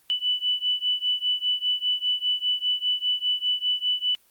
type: beating tone pair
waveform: sine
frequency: 2977 / 2982 Hz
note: F#7 / F#7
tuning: +10 / +13 cents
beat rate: 5 Hz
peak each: -25 / -26 dBFS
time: 0.1-4.15 s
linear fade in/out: 0 ms
effects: white hiss -61 dBFS RMS until 4.3 s + Opus 32 kbps